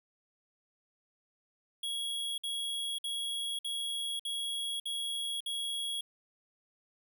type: tone bursts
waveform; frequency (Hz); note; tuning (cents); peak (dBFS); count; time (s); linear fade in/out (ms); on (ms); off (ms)
square; 3322; G#7; 0; -34; 7; 1.83-6.01; 5; 550; 55
effects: none